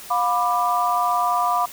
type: chord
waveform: sine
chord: B diminished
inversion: second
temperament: just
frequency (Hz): 711.2 / 987.8 / 1185.3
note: F5 / B5 / D6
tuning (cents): +31 / 0 / +16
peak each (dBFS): -22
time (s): 0.1-1.66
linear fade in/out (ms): 10
effects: white hiss -39 dBFS RMS until 1.72 s